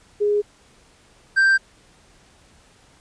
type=tone pair in turn; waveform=sine / triangle; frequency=413.9 / 1571.7 Hz; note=G#4 / G6; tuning=-6 / +4 cents; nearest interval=octave + major seventh; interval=2310 cents; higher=second; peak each=-16 / -11 dBFS; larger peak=second; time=0.2-0.42 / 1.36-1.58 s; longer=neither; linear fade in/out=20 ms; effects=pink hiss -54 dBFS RMS until 3 s + resampled to 22050 Hz